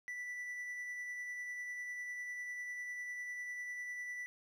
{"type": "tone with tremolo", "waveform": "triangle", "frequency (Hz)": 1971, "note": "B6", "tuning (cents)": -4, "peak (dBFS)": -38, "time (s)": [0.08, 4.26], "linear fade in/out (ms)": 0, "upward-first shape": "sine", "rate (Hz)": 10, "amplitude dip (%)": 25, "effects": []}